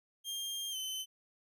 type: tone with pitch glide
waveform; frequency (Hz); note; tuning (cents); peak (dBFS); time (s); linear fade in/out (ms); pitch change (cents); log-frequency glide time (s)
sawtooth; 3203 to 3055; G7 to G7; +37 to -45; -34; 0.24-1.06; 50; -82; 0.71-0.76
effects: none